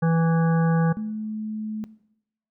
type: harmonic tone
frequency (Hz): 164.81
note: E3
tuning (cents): 0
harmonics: 1 / 3 / 5 / 7 / 9 / 10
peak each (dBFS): -18 / -28 / -32 / -35 / -37 / -38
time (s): 0.02-0.93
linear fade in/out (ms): 10
type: tone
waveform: sine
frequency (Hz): 215.7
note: A3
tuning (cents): -34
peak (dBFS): -26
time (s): 0.97-1.84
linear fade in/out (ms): 0
effects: noise-tail reverb RT60 0.8 s tail -19 dB re dry